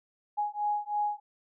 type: beating tone pair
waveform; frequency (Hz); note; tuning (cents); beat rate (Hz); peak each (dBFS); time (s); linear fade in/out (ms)
sine; 830.6 / 833.7; G#5 / G#5; 0 / +6; 3.1; -31 / -31; 0.37-1.2; 20
effects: none